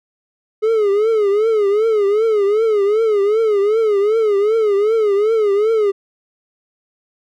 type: tone with vibrato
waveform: triangle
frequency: 423.7 Hz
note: G#4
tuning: 35 cents sharp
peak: -10 dBFS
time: 0.62-5.92 s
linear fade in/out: 20 ms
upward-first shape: triangle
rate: 2.6 Hz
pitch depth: 140 cents each way
effects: none